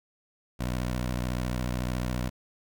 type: tone with vibrato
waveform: 15% pulse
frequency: 61.7 Hz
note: B1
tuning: 1 cent flat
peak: -22 dBFS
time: 0.59-2.3 s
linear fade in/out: 20 ms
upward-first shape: sine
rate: 14 Hz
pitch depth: 88 cents each way
effects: 10-bit